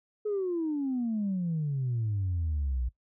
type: exponential sweep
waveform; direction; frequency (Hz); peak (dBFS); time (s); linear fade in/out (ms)
sine; down; 430.6 to 58.27; -26; 0.25-2.89; 10
effects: noise-tail reverb RT60 0.1 s tail -19 dB re dry + tanh soft clip ceiling -24 dBFS